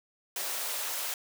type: noise with high-pass filter sweep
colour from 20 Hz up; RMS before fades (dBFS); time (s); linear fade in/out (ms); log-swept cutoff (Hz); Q
white; -34; 0.36-1.14; 2; 450 to 690; 1.2
effects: none